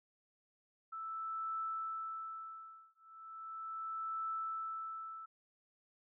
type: tone with tremolo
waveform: sine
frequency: 1318.5 Hz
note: E6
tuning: in tune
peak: -36 dBFS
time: 0.92-5.26 s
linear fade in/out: 10 ms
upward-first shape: triangle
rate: 0.37 Hz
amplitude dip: 100%
effects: none